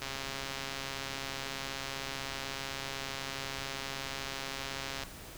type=click train; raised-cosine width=0.2 ms; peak=-20 dBFS; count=683; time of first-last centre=0.02-5.035 s; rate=136 Hz; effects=pink hiss -48 dBFS RMS until 5.37 s